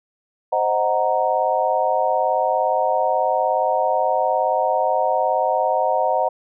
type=chord; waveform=sine; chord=C half-diminished seventh; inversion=none; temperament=equal; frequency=523.3 / 622.3 / 740 / 932.3 Hz; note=C5 / Eb5 / Gb5 / Bb5; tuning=0 / 0 / 0 / 0 cents; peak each=-23 / -22 / -21 / -22 dBFS; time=0.52-6.29 s; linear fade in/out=10 ms; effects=none